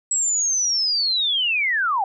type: linear sweep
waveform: sine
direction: down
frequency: 7800 to 740 Hz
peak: -18 dBFS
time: 0.11-2.04 s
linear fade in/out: 2 ms
effects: none